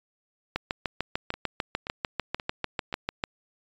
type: two click trains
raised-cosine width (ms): 0.3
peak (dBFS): -11 / -21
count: 19 / 4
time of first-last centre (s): 0.56-3.239 / 1.34-2.927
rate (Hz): 6.72 / 1.89
effects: resampled to 16000 Hz